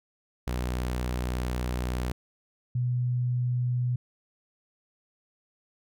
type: tone pair in turn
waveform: sawtooth / sine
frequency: 61.74 / 123.48 Hz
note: B1 / B2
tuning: 0 / 0 cents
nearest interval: octave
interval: 1200 cents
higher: second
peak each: -24 dBFS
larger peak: neither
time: 0.47-2.12 / 2.75-3.96 s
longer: first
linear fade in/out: 5 ms
effects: none